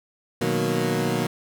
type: chord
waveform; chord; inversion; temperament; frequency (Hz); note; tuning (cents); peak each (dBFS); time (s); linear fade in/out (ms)
20% pulse; B major seventh; none; equal; 123.47 / 155.56 / 185 / 233.1; B2 / D#3 / F#3 / A#3; 0 / 0 / 0 / 0; -23; 0.41-1.27; 5
effects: none